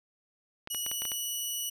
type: clicks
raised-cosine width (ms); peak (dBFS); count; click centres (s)
0.3; -23; 7; 0.674 / 0.747 / 0.864 / 0.915 / 1.02 / 1.053 / 1.118
type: tone with pitch glide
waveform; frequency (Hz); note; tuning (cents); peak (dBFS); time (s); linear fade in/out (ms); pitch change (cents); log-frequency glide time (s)
10% pulse; 2925 to 2942; F#7 to F#7; -21 to -11; -24; 0.7-1.7; 10; +10; 0.8-0.91
effects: resampled to 32000 Hz